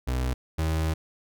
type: tone pair in turn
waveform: 35% pulse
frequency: 63.2 / 79.63 Hz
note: B1 / D#2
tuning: +41 / +41 cents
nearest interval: major third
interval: 400 cents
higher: second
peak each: -23 / -22 dBFS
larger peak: second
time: 0.07-0.34 / 0.58-0.94 s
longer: second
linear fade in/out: 10 ms
effects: none